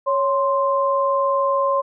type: tone pair together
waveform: sine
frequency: 554.4 / 1046.5 Hz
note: C#5 / C6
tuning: 0 / 0 cents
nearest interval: major seventh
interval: 1100 cents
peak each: -19 dBFS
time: 0.06-1.82 s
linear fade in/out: 20 ms
effects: none